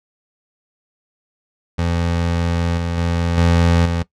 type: tone with level steps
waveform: 25% pulse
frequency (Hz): 85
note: F2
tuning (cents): -46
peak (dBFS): -13 / -16 / -13 / -8 / -14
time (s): 1.78-4.03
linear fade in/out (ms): 10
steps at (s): 2.77 / 2.97 / 3.37 / 3.85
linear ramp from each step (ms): 10
effects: noise-tail reverb RT60 0.1 s tail -19 dB re dry + low-pass 6000 Hz 12 dB/octave